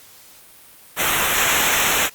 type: noise with comb filter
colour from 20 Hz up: pink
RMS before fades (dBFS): -18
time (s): 0.96-2.1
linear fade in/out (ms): 50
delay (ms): 0.21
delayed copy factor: -0.85
effects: white hiss -46 dBFS RMS until 2.14 s + Opus 48 kbps